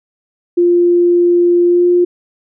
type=tone with pitch glide; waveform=sine; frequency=349.2 to 353.3 Hz; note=F4 to F4; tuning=0 to +20 cents; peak=-7 dBFS; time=0.57-2.05 s; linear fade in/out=10 ms; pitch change=+20 cents; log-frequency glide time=1.66-1.87 s; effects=none